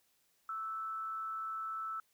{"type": "tone with frequency modulation", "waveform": "sine", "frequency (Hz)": 1318.5, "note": "E6", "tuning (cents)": 0, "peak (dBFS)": -37, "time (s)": [0.49, 2], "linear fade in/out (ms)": 2, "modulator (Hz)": 189, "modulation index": 0.26, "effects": ["white hiss -74 dBFS RMS until 2.13 s"]}